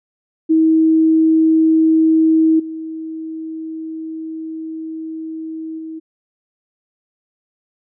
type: tone with level steps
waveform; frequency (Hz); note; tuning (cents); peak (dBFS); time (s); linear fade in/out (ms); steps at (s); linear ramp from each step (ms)
sine; 319.9; D#4; +48; -9 / -24 / -26; 0.49-6; 20; 2.59 / 5.78; 10
effects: none